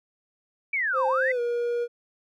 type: linear two-way sweep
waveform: sine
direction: down then up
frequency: 2349 to 796 to 2079 Hz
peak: -23 dBFS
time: 0.73-1.32 s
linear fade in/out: 5 ms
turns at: 1.07 s
type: tone with pitch glide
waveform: triangle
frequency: 523.3 to 477.1 Hz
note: C5 to A#4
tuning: 0 to +40 cents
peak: -22 dBFS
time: 0.93-1.88 s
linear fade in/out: 50 ms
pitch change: -160 cents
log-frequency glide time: 1.3-1.4 s
effects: none